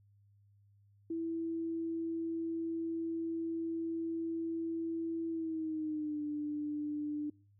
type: tone with pitch glide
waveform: sine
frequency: 329.6 to 297.1 Hz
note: E4 to D4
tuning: 0 to +20 cents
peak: -34 dBFS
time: 1.1-7.3 s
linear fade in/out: 5 ms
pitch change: -180 cents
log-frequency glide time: 5.29-6.22 s
effects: noise-tail reverb RT60 0.4 s tail -25 dB re dry + added 101 Hz sine -63 dBFS peak until 7.59 s